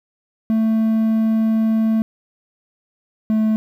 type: tone pair in turn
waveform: triangle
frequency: 221.7 / 217.9 Hz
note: A3 / A3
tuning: +13 / -17 cents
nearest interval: unison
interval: 30 cents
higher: first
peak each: -12 dBFS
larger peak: neither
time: 0.5-2.02 / 3.3-3.56 s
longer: first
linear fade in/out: 0 ms
effects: 9-bit